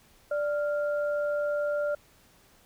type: tone pair together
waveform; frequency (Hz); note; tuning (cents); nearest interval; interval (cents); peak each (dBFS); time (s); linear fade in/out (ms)
sine; 587.3 / 1393.3; D5 / F6; 0 / -4; octave + minor third; 1496; -26 / -36; 0.31-1.95; 5
effects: pink hiss -60 dBFS RMS until 2.65 s